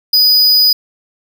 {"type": "tone", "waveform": "square", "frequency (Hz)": 4960, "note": "D#8", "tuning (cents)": -6, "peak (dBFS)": -7, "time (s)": [0.13, 0.73], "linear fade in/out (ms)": 5, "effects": []}